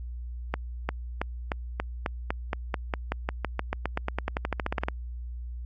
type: accelerating click train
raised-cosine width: 0.5 ms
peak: -12 dBFS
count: 29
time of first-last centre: 0.54-4.885 s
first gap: 350 ms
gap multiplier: 0.93
effects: added 60 Hz sine -34 dBFS peak until 5.65 s + AAC 48 kbps